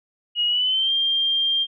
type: tone with pitch glide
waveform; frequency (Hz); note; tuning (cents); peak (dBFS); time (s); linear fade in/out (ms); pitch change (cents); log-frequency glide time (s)
sine; 2892 to 3190; F#7 to G7; -40 to +30; -18; 0.35-1.67; 50; +170; 0.47-0.92
effects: none